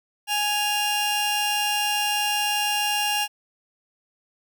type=tone pair together; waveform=sawtooth; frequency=831.7 / 2794 Hz; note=G#5 / F7; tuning=+2 / 0 cents; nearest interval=octave + major sixth; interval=2098 cents; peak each=-21 dBFS; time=0.27-3.28 s; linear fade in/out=50 ms; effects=none